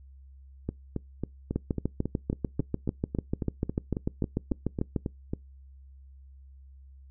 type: two click trains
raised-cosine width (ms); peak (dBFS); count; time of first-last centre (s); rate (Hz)
3; -17 / -14; 18 / 24; 0.69-5.335 / 1.56-4.962; 3.66 / 6.76
effects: noise-tail reverb RT60 0.2 s tail -25 dB re dry + added 67 Hz sine -48 dBFS peak until 7.1 s